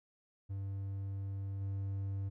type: tone with level steps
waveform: triangle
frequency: 98 Hz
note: G2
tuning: in tune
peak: -35 / -33 dBFS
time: 0.49-2.3 s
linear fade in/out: 20 ms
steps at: 1.6 s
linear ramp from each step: 20 ms
effects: none